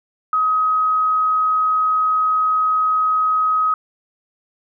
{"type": "tone", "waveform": "sine", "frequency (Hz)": 1265, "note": "D#6", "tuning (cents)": 28, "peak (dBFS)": -14, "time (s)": [0.33, 3.74], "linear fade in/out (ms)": 2, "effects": []}